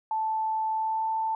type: tone with pitch glide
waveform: sine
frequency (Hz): 878 to 886.2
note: A5 to A5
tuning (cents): -4 to +12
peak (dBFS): -25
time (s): 0.11-1.35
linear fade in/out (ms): 2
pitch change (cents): +16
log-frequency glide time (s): 0.72-1.08
effects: none